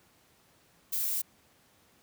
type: noise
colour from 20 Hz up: violet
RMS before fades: -31 dBFS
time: 0.92-1.22 s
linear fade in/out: 10 ms
effects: pink hiss -64 dBFS RMS until 2.02 s + high-pass 80 Hz 12 dB/octave